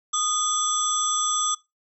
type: tone cluster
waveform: sine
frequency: 1242 / 3416 / 6030 / 7680 Hz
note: D#6 / G#7 / F#8 / B8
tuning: -3 / +48 / +32 / -49 cents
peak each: -26 / -29 / -27 / -27 dBFS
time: 0.13-1.55 s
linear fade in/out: 10 ms
effects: noise-tail reverb RT60 0.2 s tail -19 dB re dry